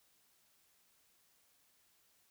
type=silence; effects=white hiss -72 dBFS RMS until 2.3 s